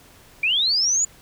sine linear sweep, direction up, 2300 to 7040 Hz, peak -17 dBFS, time 0.43-1.05 s, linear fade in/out 5 ms, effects pink hiss -50 dBFS RMS until 1.21 s

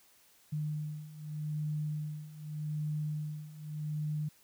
sine beating tone pair, 150.9 / 151.73 Hz, D3 / D#3, +47 / -43 cents, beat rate 0.83 Hz, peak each -39 / -36 dBFS, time 0.52-4.29 s, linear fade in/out 10 ms, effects white hiss -64 dBFS RMS until 4.43 s

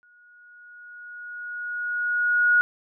sine tone with exponential growth, 1449 Hz, F#6, 37 cents flat, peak -14 dBFS, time 0.03-2.61 s, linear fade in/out 0 ms, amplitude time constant 560 ms, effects none

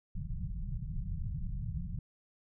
pink low-pass noise, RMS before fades -37 dBFS, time 0.15-1.99 s, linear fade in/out 2 ms, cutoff 190 Hz, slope 96 dB/octave, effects none

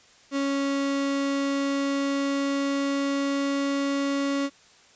35% pulse tone with pitch glide, 277.2 to 278.8 Hz, C#4 to C#4, 0 to +10 cents, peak -22 dBFS, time 0.31-4.5 s, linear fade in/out 50 ms, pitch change +10 cents, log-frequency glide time 0.42-3.67 s, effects white hiss -55 dBFS RMS until 4.95 s + resampled to 16000 Hz

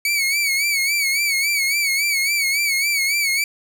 sawtooth tone with vibrato, 2249 Hz, C#7, 24 cents sharp, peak -14 dBFS, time 0.05-3.44 s, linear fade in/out 2 ms, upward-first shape sine, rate 3.6 Hz, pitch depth 81 cents each way, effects none

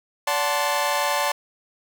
sawtooth chord, D dominant seventh, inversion none, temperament equal with one note detuned, 576.2 / 740 / 880 / 1046.5 Hz, D5 / F#5 / A5 / C6, -33 / 0 / 0 / 0 cents, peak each -22 / -26 / -21 / -23 dBFS, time 0.27-1.32 s, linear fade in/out 5 ms, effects none

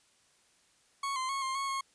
40% pulse tone with pitch steps, 1106 / 1039 / 1096 / 1059 / 1099 / 1086 Hz, C#6 / C6 / C#6 / C6 / C#6 / C#6, -4 / -12 / -20 / +21 / -15 / -36 cents, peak -31 dBFS, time 1.03-1.81 s, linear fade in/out 5 ms, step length 130 ms, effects white hiss -67 dBFS RMS until 1.94 s + resampled to 22050 Hz

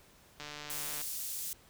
click train, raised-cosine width 0.2 ms, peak -26 dBFS, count 92, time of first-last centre 0.4-1.015 s, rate 148 Hz
pink high-pass noise, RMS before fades -39 dBFS, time 0.7-1.53 s, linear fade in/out 0 ms, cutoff 7400 Hz, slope 12 dB/octave
effects pink hiss -61 dBFS RMS until 1.69 s

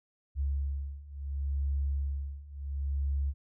sine beating tone pair, 69.3 / 70.01 Hz, C#2 / C#2, 0 / +18 cents, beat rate 0.71 Hz, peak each -34 / -32 dBFS, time 0.35-3.34 s, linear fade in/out 50 ms, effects none

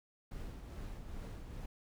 brown noise with tremolo, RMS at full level -43 dBFS, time 0.31-1.66 s, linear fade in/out 5 ms, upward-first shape triangle, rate 2.4 Hz, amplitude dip 50%, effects none

